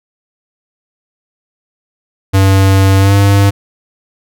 square tone with pitch glide, 96.7 to 99.76 Hz, G2 to G2, -23 to +31 cents, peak -6 dBFS, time 2.33-3.51 s, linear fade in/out 20 ms, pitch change +54 cents, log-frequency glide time 2.98-3.14 s, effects none

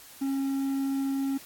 triangle tone, 272.2 Hz, C#4, 31 cents flat, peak -24 dBFS, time 0.21-1.38 s, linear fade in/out 10 ms, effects white hiss -49 dBFS RMS until 1.45 s + AAC 64 kbps

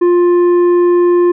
sine tone with tanh clipping, 351.3 Hz, F4, 10 cents sharp, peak -8 dBFS, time 0.01-1.32 s, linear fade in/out 10 ms, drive 7 dB, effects none

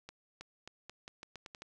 accelerating click train, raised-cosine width 0.2 ms, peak -29 dBFS, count 10, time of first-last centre 0.09-1.62 s, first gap 320 ms, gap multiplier 0.83, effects none

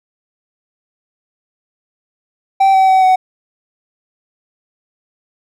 triangle tone with pitch steps, 776 / 764 / 758 / 748 Hz, G5 / G5 / F#5 / F#5, -18 / -45 / +42 / +19 cents, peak -5 dBFS, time 2.6-3.16 s, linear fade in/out 10 ms, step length 140 ms, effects none

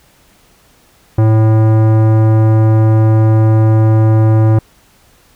sine tone with tanh clipping, 110 Hz, A2, in tune, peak -8 dBFS, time 1.18-4.59 s, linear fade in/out 5 ms, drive 17 dB, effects pink hiss -49 dBFS RMS until 5.35 s

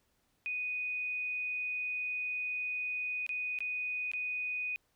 sine tone with dropouts, 2486 Hz, D#7, 2 cents flat, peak -33 dBFS, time 0.46-4.76 s, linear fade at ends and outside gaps 0 ms, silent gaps 3.265-3.292 / 3.588-3.605 / 4.116-4.135 s, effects pink hiss -75 dBFS RMS until 4.95 s

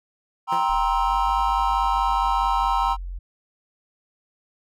triangle chord, C dominant seventh, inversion second, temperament just, 784.9 / 941.9 / 1046.5 / 1308.1 Hz, G5 / Bb5 / C6 / E6, +2 / +18 / 0 / -14 cents, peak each -23 / -21 / -23 / -26 dBFS, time 0.47-2.97 s, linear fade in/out 50 ms
15% pulse tone with exponential decay, 171.2 Hz, F3, 34 cents flat, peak -24 dBFS, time 0.52-0.75 s, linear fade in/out 2 ms, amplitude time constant 49 ms
sine linear two-way sweep, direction up then down, 35.81 to 51.91 to 44.22 Hz, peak -29 dBFS, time 0.69-3.19 s, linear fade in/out 10 ms, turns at 1.35 s
effects none

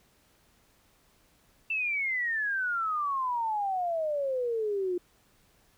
sine exponential sweep, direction down, 2682 to 349.2 Hz, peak -27 dBFS, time 1.7-4.98 s, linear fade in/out 5 ms, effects pink hiss -65 dBFS RMS until 5.77 s

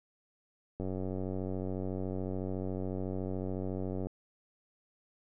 click train, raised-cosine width 2 ms, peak -24 dBFS, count 308, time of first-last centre 0.8-4.069 s, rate 93.9 Hz, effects none

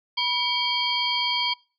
sine tone cluster, 974 / 2272 / 3204 / 4430 / 4809 Hz, B5 / C#7 / G7 / C#8 / D8, -24 / +42 / +37 / -2 / +40 cents, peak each -29 / -30 / -25 / -29 / -31 dBFS, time 0.17-1.54 s, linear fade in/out 10 ms, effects noise-tail reverb RT60 0.4 s tail -26 dB re dry

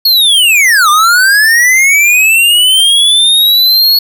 square linear two-way sweep, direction down then up, 4379 to 1174.7 to 4379 Hz, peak -5 dBFS, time 0.05-3.99 s, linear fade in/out 5 ms, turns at 0.89 s, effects none

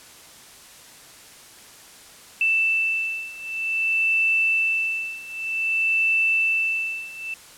sine beating tone pair, 2655 / 2655.53 Hz, E7 / E7, +12 / +12 cents, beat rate 0.53 Hz, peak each -24 / -22 dBFS, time 2.41-7.34 s, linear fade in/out 2 ms, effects white hiss -46 dBFS RMS until 7.57 s + low-pass 11000 Hz 12 dB/octave

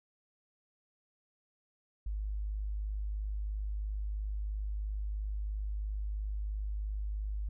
sine tone, 51.5 Hz, G#1, 14 cents flat, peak -33 dBFS, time 2.06-7.49 s, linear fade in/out 5 ms, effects none

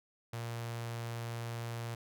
sawtooth tone with notch filter, 116.54 Hz, A#2, in tune, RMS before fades -40 dBFS, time 0.33-1.95 s, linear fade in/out 5 ms, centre 270 Hz, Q 1.3, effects none

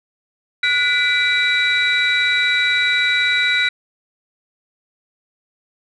sine tone cluster, 1457 / 1995 / 2331 / 3898 Hz, F#6 / B6 / D7 / B7, -27 / +17 / -14 / -23 cents, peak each -19 dBFS, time 0.63-3.69 s, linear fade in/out 5 ms, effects tanh soft clip ceiling -7 dBFS

